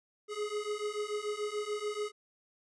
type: beating tone pair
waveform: square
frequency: 415.3 / 422.2 Hz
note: G#4 / G#4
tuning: 0 / +29 cents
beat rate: 6.9 Hz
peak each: -38 / -37 dBFS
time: 0.28-2.12 s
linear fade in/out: 50 ms
effects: resampled to 22050 Hz